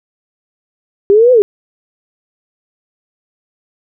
sine linear two-way sweep, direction up then down, 390 to 515 to 390 Hz, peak -4 dBFS, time 1.1-1.42 s, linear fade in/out 0 ms, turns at 1.32 s, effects none

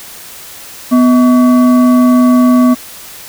sine tone with frequency modulation, 248.2 Hz, B3, 9 cents sharp, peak -4 dBFS, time 0.91-2.75 s, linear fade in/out 20 ms, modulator 886 Hz, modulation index 0.46, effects white hiss -31 dBFS RMS until 3.28 s

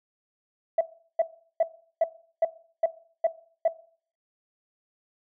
sine tone bursts, 659.3 Hz, E5, in tune, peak -16 dBFS, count 8, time 0.78-3.68 s, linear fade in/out 5 ms, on 30 ms, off 380 ms, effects noise-tail reverb RT60 0.5 s tail -18 dB re dry + tanh soft clip ceiling -14 dBFS

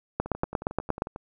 two click trains, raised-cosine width 1 ms, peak -10 / -22 dBFS, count 8 / 11, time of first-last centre 0.2-1.021 / 0.26-1.161 s, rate 8.53 / 11.1 Hz, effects none

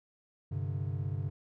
triangle chord, G suspended fourth, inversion none, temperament equal, 98 / 130.81 / 146.83 Hz, G2 / C3 / D3, 0 / 0 / 0 cents, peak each -33 / -35 / -36 dBFS, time 0.51-1.3 s, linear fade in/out 10 ms, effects none

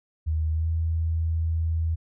sine tone with pitch glide, 78.7 to 81.48 Hz, D#2 to E2, +20 to -20 cents, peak -22 dBFS, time 0.26-1.96 s, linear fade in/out 20 ms, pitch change +60 cents, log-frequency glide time 0.52-0.68 s, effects none

